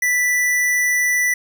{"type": "tone", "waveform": "square", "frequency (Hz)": 1975.5, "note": "B6", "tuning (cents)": 0, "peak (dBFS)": -16, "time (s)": [0.02, 1.34], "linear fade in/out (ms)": 5, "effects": []}